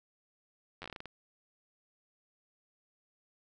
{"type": "slowing click train", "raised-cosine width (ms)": 0.3, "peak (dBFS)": -27, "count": 10, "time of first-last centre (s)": [0.82, 1.057], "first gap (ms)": 10, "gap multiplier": 1.23, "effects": []}